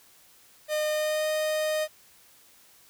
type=tone with pitch glide; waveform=45% pulse; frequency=610 to 617.8 Hz; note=D#5 to D#5; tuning=-34 to -12 cents; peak=-25 dBFS; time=0.68-1.88 s; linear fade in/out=50 ms; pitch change=+22 cents; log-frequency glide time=0.9-1.28 s; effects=white hiss -57 dBFS RMS until 2.89 s